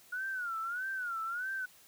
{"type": "tone with vibrato", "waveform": "sine", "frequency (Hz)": 1440, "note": "F#6", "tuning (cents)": -47, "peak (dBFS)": -34, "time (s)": [0.12, 1.66], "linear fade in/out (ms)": 10, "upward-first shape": "sine", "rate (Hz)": 1.6, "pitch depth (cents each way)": 150, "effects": ["white hiss -60 dBFS RMS until 1.87 s"]}